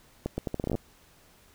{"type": "accelerating click train", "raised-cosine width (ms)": 2, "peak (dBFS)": -16, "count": 12, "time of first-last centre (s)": [0.26, 0.752], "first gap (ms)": 120, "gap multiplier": 0.77, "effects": ["pink hiss -59 dBFS RMS until 1.54 s"]}